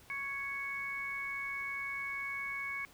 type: harmonic tone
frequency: 554.4 Hz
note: C#5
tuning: in tune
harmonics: 2 / 3 / 4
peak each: -45 / -45 / -37 dBFS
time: 0.1-2.85 s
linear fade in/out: 0 ms
effects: pink hiss -60 dBFS RMS until 2.93 s